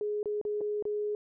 sine tone with dropouts, 418 Hz, G#4, 11 cents sharp, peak -29 dBFS, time 0.01-1.15 s, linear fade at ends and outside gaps 1 ms, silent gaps 0.23-0.257 / 0.414-0.451 / 0.608-0.613 / 0.825-0.853 s, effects none

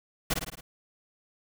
pink noise with echo, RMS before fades -26 dBFS, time 0.3-0.34 s, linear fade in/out 10 ms, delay 54 ms, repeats 5, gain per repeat -4 dB, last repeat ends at 0.61 s, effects none

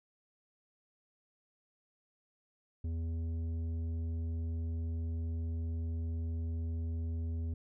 sine tone with tanh clipping, 82.3 Hz, E2, 2 cents flat, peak -35 dBFS, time 2.84-7.54 s, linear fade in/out 5 ms, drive 9 dB, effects none

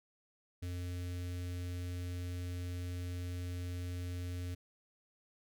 square tone with notch filter, 89 Hz, F2, 33 cents sharp, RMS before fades -40 dBFS, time 0.62-4.55 s, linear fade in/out 10 ms, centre 920 Hz, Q 0.63, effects none

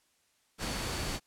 sine tone in noise, 4500 Hz, C#8, 25 cents sharp, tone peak -46 dBFS, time 0.58-1.2 s, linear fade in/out 50 ms, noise pink, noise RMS -35 dBFS, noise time 0.58-1.2 s, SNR -14 dB, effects white hiss -71 dBFS RMS until 1.26 s + low-pass 10000 Hz 12 dB/octave

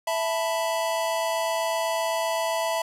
square chord, E suspended fourth, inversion none, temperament equal, 659.3 / 880 / 987.8 Hz, E5 / A5 / B5, 0 / 0 / 0 cents, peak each -27 / -31 / -31 dBFS, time 0.07-2.82 s, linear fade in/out 5 ms, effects resampled to 32000 Hz + 8-bit

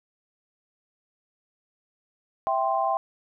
sine chord, C major, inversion first, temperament equal, 659.3 / 784 / 1046.5 Hz, E5 / G5 / C6, 0 / 0 / 0 cents, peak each -27 / -25 / -27 dBFS, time 2.47-2.97 s, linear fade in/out 0 ms, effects none

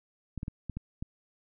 clicks, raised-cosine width 5 ms, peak -23 dBFS, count 6, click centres 0.377 / 0.431 / 0.481 / 0.697 / 0.77 / 1.025 s, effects none

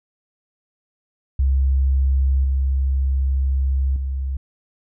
sine tone with level steps, 67 Hz, C2, 42 cents sharp, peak -14 / -16 / -21 dBFS, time 1.39-4.37 s, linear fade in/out 5 ms, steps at 2.44 / 3.96 s, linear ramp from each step 2 ms, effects none

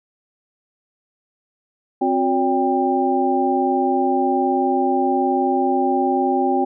sine tone cluster, 263.7 / 362.5 / 569 / 793 Hz, C4 / F#4 / C#5 / G5, +14 / -35 / +45 / +20 cents, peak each -21 / -21 / -27 / -19 dBFS, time 2.01-6.65 s, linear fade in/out 10 ms, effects none

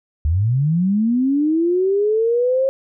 sine linear sweep, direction up, 70.4 to 541 Hz, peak -14 dBFS, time 0.25-2.69 s, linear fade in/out 0 ms, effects none

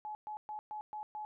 sine tone bursts, 850 Hz, G#5, 40 cents sharp, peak -39 dBFS, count 6, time 0.05-1.25 s, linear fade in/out 0 ms, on 100 ms, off 120 ms, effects none

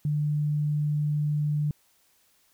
sine tone, 148.9 Hz, D3, 24 cents sharp, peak -23 dBFS, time 0.05-1.71 s, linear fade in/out 2 ms, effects white hiss -65 dBFS RMS until 2.53 s

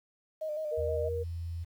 sine tone with vibrato, 615 Hz, D#5, 20 cents flat, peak -32 dBFS, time 0.41-1.09 s, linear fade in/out 10 ms, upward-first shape square, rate 6.3 Hz, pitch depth 34 cents each way
sine tone, 472 Hz, A#4, 22 cents sharp, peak -32 dBFS, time 0.71-1.24 s, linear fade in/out 20 ms
sine tone with pitch glide, 81.6 to 84.58 Hz, E2 to E2, -17 to +45 cents, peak -34 dBFS, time 0.77-1.65 s, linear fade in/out 20 ms, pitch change +62 cents, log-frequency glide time 0.95-1.13 s
effects 10-bit

